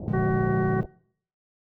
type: low-pass noise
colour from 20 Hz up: pink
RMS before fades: -36 dBFS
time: 0-0.86 s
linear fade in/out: 2 ms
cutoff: 740 Hz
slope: 48 dB/octave
type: chord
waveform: triangle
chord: Bb dominant seventh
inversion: none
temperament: equal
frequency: 116.54 / 146.83 / 174.61 / 207.7 Hz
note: Bb2 / D3 / F3 / Ab3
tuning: 0 / 0 / 0 / 0 cents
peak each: -27 dBFS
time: 0.08-0.83 s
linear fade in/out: 0 ms
type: harmonic tone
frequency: 376.1 Hz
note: F#4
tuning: 28 cents sharp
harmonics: 1 / 2 / 3 / 4 / 5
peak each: -26 / -32 / -36 / -38 / -40 dBFS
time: 0.13-0.81 s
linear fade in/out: 10 ms
effects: noise-tail reverb RT60 0.6 s tail -23 dB re dry